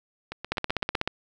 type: two click trains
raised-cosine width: 0.3 ms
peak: -9 / -18 dBFS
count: 10 / 6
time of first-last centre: 0.52-1.076 / 0.32-0.95 s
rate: 16.2 / 7.94 Hz
effects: none